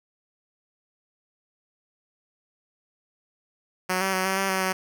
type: tone with pitch steps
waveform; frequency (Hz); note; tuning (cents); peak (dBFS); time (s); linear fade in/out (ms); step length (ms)
5% pulse; 184.6 / 191.9 / 186.9 / 191.2 / 194.1 / 189.5 / 187.7; F#3 / G3 / F#3 / G3 / G3 / F#3 / F#3; -4 / -37 / +18 / -43 / -17 / +42 / +25; -12; 3.89-4.73; 10; 120
effects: none